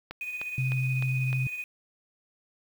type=click train; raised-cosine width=0.3 ms; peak=-21 dBFS; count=5; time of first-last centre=0.11-1.33 s; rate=3.28 Hz
type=tone with tremolo; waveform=sine; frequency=2489 Hz; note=D#7; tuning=in tune; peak=-30 dBFS; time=0.21-1.64 s; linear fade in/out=2 ms; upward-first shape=triangle; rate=16 Hz; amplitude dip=55%
type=tone with vibrato; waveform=sine; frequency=130 Hz; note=C3; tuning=11 cents flat; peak=-25 dBFS; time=0.58-1.47 s; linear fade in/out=2 ms; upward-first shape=sine; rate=13 Hz; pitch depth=13 cents each way
effects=8-bit